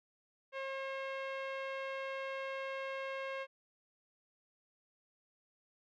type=tone with low-pass filter; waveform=sawtooth; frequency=538 Hz; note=C5; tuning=48 cents sharp; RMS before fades=-41 dBFS; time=0.52-3.47 s; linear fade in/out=50 ms; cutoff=2500 Hz; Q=1.7; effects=none